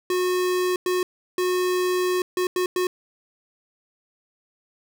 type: tone bursts at uneven times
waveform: square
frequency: 363.9 Hz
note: F#4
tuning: 29 cents flat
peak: -21 dBFS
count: 6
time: 0.1-0.76 / 0.86-1.03 / 1.38-2.22 / 2.37-2.47 / 2.56-2.66 / 2.76-2.87 s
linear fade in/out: 2 ms
effects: none